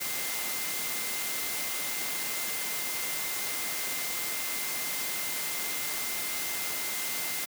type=tone in noise; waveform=sine; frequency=2084 Hz; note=C7; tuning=7 cents flat; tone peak=-40 dBFS; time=0-7.46 s; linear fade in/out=20 ms; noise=white; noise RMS=-33 dBFS; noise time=0-7.46 s; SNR=-10 dB; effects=high-pass 150 Hz 12 dB/octave